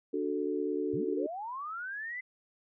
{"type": "chord", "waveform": "sine", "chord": "D major", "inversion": "none", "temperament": "equal", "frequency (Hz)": [293.7, 370, 440], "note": ["D4", "F#4", "A4"], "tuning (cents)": [0, 0, 0], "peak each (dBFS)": -34, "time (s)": [0.13, 1.27], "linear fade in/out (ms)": 10}
{"type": "linear sweep", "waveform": "sine", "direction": "up", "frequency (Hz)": [98, 2043], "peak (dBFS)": -36, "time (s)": [0.93, 2.21], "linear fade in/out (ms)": 10}
{"effects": []}